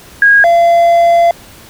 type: tone pair in turn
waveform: sine / triangle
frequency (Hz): 1638 / 683.3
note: G#6 / F5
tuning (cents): -24 / -38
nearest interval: octave + minor third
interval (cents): 1514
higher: first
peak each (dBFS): -3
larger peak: neither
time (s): 0.22-0.44 / 0.44-1.31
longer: second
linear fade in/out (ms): 2
effects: pink hiss -37 dBFS RMS until 1.69 s